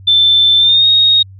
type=tone with pitch glide; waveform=sine; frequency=3541 to 3739 Hz; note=A7 to A#7; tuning=+10 to +4 cents; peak=-6 dBFS; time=0.07-1.23 s; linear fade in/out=10 ms; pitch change=+94 cents; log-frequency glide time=0.58-0.87 s; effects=added 96 Hz sine -33 dBFS peak until 1.39 s